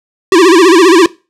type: tone with vibrato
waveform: square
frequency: 354.1 Hz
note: F4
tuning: 24 cents sharp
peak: -3 dBFS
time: 0.32-1.06 s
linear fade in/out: 2 ms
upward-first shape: sine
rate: 15 Hz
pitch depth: 170 cents each way
effects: noise-tail reverb RT60 0.3 s tail -21 dB re dry + low-pass 8000 Hz 12 dB/octave